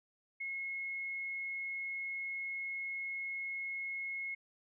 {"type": "tone", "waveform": "sine", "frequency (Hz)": 2170, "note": "C#7", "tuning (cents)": -37, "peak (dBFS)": -37, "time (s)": [0.4, 4.35], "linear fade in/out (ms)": 10, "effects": []}